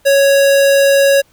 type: tone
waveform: square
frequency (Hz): 554.4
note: C#5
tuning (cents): 0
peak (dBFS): -8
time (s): 0.05-1.22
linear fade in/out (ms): 20
effects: pink hiss -53 dBFS RMS until 1.32 s